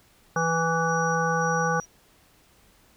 harmonic tone, 164.81 Hz, E3, in tune, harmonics 1 / 3 / 5 / 7 / 9, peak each -28 / -28 / -28 / -28 / -28 dBFS, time 0.36-1.8 s, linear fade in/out 2 ms
sine tone with tremolo, 5770 Hz, F#8, 44 cents flat, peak -36 dBFS, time 0.36-1.86 s, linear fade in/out 20 ms, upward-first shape square, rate 1.9 Hz, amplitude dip 45%
effects pink hiss -59 dBFS RMS until 2.96 s

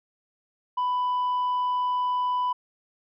sine tone, 994 Hz, B5, 11 cents sharp, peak -20 dBFS, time 0.77-2.53 s, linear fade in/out 10 ms, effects tanh soft clip ceiling -22 dBFS

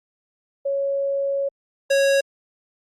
sine / square tone pair in turn, 554.4 / 551.6 Hz, C#5 / C#5, 0 / -9 cents, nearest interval unison, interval 9 cents, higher first, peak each -20 / -16 dBFS, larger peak second, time 0.65-1.49 / 1.9-2.21 s, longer first, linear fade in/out 10 ms, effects low-pass 9000 Hz 12 dB/octave + Opus 48 kbps

